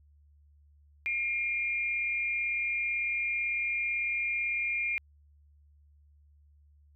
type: tone pair together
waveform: sine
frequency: 2138 / 2400 Hz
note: C7 / D7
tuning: +37 / +37 cents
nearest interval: major second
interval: 200 cents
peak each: -35 / -29 dBFS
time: 1.06-4.98 s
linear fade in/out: 0 ms
effects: added 73 Hz sine -58 dBFS peak until 6.95 s